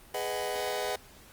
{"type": "chord", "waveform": "sawtooth", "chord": "G# minor seventh", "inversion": "none", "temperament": "just", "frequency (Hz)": [415.3, 498.4, 623, 747.5], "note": ["G#4", "B4", "D#5", "F#5"], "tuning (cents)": [0, 16, 2, 17], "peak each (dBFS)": -32, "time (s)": [0.14, 0.96], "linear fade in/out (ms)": 5, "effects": ["pink hiss -54 dBFS RMS until 1.32 s", "Opus 32 kbps"]}